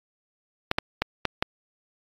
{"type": "clicks", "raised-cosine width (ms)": 0.3, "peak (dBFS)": -6, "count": 5, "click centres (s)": [0.714, 0.785, 1.02, 1.253, 1.425], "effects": ["AAC 32 kbps"]}